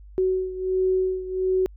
sine beating tone pair, 373.2 / 374.6 Hz, F#4 / F#4, +15 / +21 cents, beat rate 1.4 Hz, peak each -22 / -26 dBFS, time 0.18-1.66 s, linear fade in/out 0 ms, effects added 50 Hz sine -42 dBFS peak until 1.76 s

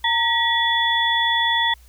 sine tone cluster, 921 / 1921 / 3425 Hz, A#5 / B6 / A7, -21 / -48 / -47 cents, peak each -21 dBFS, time 0.04-1.74 s, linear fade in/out 5 ms, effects added 60 Hz sine -46 dBFS peak until 1.88 s + white hiss -56 dBFS RMS until 1.88 s

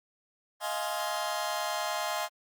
sawtooth chord, F minor seventh, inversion third, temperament just, 628.6 / 698.5 / 838.1 / 1047.7 Hz, Eb5 / F5 / Ab5 / C6, +18 / 0 / +16 / +2 cents, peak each -32 dBFS, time 0.6-2.29 s, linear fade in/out 50 ms, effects Opus 32 kbps

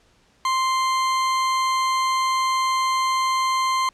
40% pulse tone, 1046.5 Hz, C6, in tune, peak -18 dBFS, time 0.45-3.89 s, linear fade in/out 2 ms, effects pink hiss -59 dBFS RMS until 3.93 s + low-pass 7000 Hz 12 dB/octave

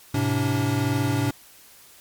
square tone cluster, 107.1 / 129 / 287.1 Hz, A2 / C3 / D4, -46 / -24 / -39 cents, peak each -26 dBFS, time 0.14-1.31 s, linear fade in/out 5 ms, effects white hiss -50 dBFS RMS until 2 s + MP3 96 kbps

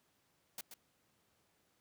white noise with echo, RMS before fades -44 dBFS, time 0.58-0.61 s, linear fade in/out 2 ms, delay 130 ms, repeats 1, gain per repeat -8 dB, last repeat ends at 0.74 s, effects pink hiss -75 dBFS RMS until 1.8 s + high-pass 100 Hz 12 dB/octave

